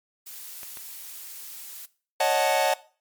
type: noise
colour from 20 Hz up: blue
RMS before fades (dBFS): -40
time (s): 0.26-1.86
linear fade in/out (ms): 10
type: clicks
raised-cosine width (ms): 0.3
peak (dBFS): -26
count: 2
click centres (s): 0.632 / 0.772
type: chord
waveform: 45% pulse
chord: D# half-diminished seventh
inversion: third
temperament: equal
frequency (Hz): 554.4 / 622.3 / 740 / 880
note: C#5 / D#5 / F#5 / A5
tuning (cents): 0 / 0 / 0 / 0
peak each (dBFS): -26 / -26 / -25 / -26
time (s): 2.2-2.74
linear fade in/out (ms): 5
effects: noise-tail reverb RT60 0.4 s tail -19 dB re dry + MP3 96 kbps